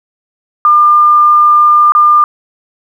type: tone with dropouts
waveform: sine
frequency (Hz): 1201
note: D6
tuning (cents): +38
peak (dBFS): -3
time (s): 0.65-2.24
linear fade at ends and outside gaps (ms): 1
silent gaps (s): 1.921-1.95
effects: 7-bit